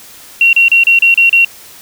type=tone bursts; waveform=sine; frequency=2741 Hz; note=F7; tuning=33 cents flat; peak=-4 dBFS; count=7; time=0.41-1.448 s; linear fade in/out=2 ms; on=120 ms; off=33 ms; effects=white hiss -36 dBFS RMS until 1.81 s